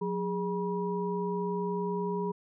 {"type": "tone cluster", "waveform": "sine", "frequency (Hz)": [181.1, 411.6, 965], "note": ["F#3", "G#4", "B5"], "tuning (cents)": [-37, -16, -40], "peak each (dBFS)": [-33, -32, -36], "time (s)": [0.01, 2.32], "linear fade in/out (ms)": 10, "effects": []}